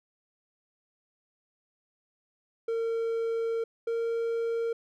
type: tone pair in turn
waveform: triangle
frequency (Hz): 456.9 / 461.1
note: A#4 / A#4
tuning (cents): -35 / -19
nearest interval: unison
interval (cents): 16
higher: second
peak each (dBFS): -25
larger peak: neither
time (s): 2.68-3.64 / 3.87-4.73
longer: first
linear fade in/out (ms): 5
effects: none